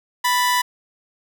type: tone pair together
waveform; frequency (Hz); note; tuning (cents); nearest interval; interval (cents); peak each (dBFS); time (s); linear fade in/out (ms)
sawtooth; 987.8 / 1760.1; B5 / A6; 0 / 0; minor seventh; 1000; -13 / -23; 0.24-0.62; 10
effects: none